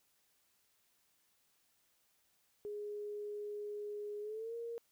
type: tone with pitch glide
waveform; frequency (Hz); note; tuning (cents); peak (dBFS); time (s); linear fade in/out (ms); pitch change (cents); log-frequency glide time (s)
sine; 415.3 to 466.2; G#4 to A#4; 0 to 0; -40; 2.65-4.78; 0; +200; 4.21-4.55
effects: white hiss -75 dBFS RMS until 4.91 s